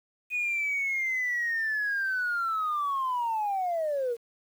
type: linear sweep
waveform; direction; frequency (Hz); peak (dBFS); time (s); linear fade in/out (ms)
sine; down; 2489 to 453.3; -25; 0.3-4.17; 50
effects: tanh soft clip ceiling -22 dBFS + 9-bit